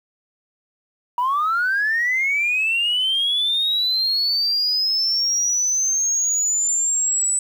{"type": "linear sweep", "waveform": "sine", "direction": "up", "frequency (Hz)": [952, 7980], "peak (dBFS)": -16, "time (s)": [1.18, 7.39], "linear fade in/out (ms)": 2, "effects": ["tanh soft clip ceiling -14 dBFS", "8-bit"]}